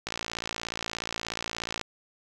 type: click train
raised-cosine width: 0.2 ms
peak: -14 dBFS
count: 100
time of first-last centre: 0.07-1.813 s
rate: 56.8 Hz
effects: none